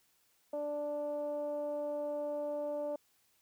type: tone with low-pass filter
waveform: 15% pulse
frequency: 293.7 Hz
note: D4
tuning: in tune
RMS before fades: -37 dBFS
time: 0.53-2.96 s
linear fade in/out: 5 ms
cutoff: 640 Hz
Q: 5.3
effects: white hiss -72 dBFS RMS until 3.41 s